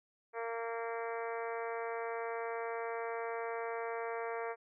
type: harmonic tone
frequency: 230.1 Hz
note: A#3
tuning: 22 cents flat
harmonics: 2 / 3 / 4 / 5 / 6 / 7 / 8 / 9 / 10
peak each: -39 / -43 / -45 / -47 / -49 / -50 / -51 / -52 / -53 dBFS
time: 0.33-4.56 s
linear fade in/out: 50 ms
effects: none